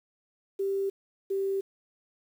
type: tone pair in turn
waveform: sine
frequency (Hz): 392 / 390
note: G4 / G4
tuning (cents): 0 / -9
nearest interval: unison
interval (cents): 9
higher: first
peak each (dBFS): -26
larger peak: neither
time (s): 0.59-0.9 / 1.3-1.61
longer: neither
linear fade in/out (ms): 10
effects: 9-bit